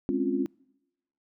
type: chord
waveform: sine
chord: Db major seventh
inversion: second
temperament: equal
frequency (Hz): 207.7 / 261.6 / 277.2 / 349.2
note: Ab3 / C4 / Db4 / F4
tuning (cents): 0 / 0 / 0 / 0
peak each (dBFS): -33 / -29 / -29 / -30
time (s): 0.09-0.46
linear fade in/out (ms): 0
effects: noise-tail reverb RT60 0.9 s tail -26 dB re dry